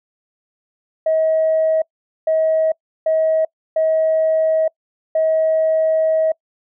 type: tone bursts at uneven times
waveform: sine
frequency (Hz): 637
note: D#5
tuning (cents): +41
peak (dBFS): -12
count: 5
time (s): 1.06-1.82 / 2.27-2.72 / 3.06-3.45 / 3.76-4.68 / 5.15-6.32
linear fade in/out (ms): 5
effects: noise-tail reverb RT60 0.1 s tail -26 dB re dry + tanh soft clip ceiling -9 dBFS